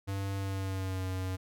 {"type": "tone with pitch glide", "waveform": "square", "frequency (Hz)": [98, 93.36], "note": ["G2", "F#2"], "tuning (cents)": [0, 16], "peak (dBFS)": -33, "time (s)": [0.07, 1.37], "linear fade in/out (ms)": 20, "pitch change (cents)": -84, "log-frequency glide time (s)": [0.36, 1.05], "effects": []}